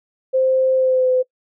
sine tone with pitch glide, 522 to 509.8 Hz, C5 to C5, -4 to -45 cents, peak -13 dBFS, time 0.33-1.23 s, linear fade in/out 20 ms, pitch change -41 cents, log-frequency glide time 0.75-1.1 s, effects noise-tail reverb RT60 0.1 s tail -23 dB re dry

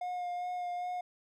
triangle tone with vibrato, 715 Hz, F5, 41 cents sharp, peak -32 dBFS, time 0.01-1.01 s, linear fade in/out 5 ms, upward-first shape sine, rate 2.5 Hz, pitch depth 17 cents each way, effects none

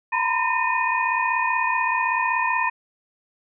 sine tone cluster, 918 / 983 / 1019 / 1817 / 2481 Hz, A#5 / B5 / C6 / A#6 / D#7, -27 / -8 / -46 / -45 / -6 cents, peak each -26 dBFS, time 0.12-2.7 s, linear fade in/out 10 ms, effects none

